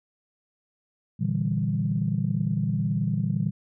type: chord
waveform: sine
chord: E half-diminished seventh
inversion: second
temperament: equal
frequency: 116.54 / 146.83 / 164.81 / 196 Hz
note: Bb2 / D3 / E3 / G3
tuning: 0 / 0 / 0 / 0 cents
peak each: -28 dBFS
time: 1.19-3.51 s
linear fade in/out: 20 ms
effects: tanh soft clip ceiling -12 dBFS